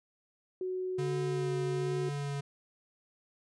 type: tone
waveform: sine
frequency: 370 Hz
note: F#4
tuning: in tune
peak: -32 dBFS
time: 0.61-2.09 s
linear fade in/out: 2 ms
type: tone with vibrato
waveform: square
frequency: 142.4 Hz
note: C#3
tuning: 47 cents sharp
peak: -34 dBFS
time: 0.98-2.41 s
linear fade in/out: 10 ms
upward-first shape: sine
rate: 1.2 Hz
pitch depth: 19 cents each way
effects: resampled to 22050 Hz